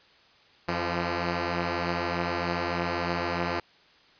5% pulse tone pair together, 87.4 / 171.5 Hz, F2 / F3, +2 / -31 cents, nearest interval octave, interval 1167 cents, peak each -19 / -18 dBFS, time 0.68-3.6 s, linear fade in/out 5 ms, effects white hiss -58 dBFS RMS until 4.19 s + resampled to 11025 Hz

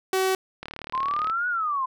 sawtooth tone, 378.5 Hz, F#4, 39 cents sharp, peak -17 dBFS, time 0.13-0.35 s, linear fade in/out 2 ms
click train, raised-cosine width 0.3 ms, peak -19 dBFS, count 26, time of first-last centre 0.63-1.298 s, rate 37.4 Hz
sine exponential two-way sweep, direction up then down, 1018 to 1480 to 1018 Hz, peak -23 dBFS, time 0.93-1.86 s, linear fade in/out 10 ms, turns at 1.48 s
effects none

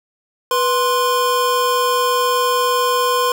square tone pair together, 490.7 / 1045.8 Hz, B4 / C6, -11 / -1 cents, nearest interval octave + minor second, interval 1310 cents, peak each -19 / -17 dBFS, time 0.51-3.32 s, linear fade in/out 2 ms, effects none

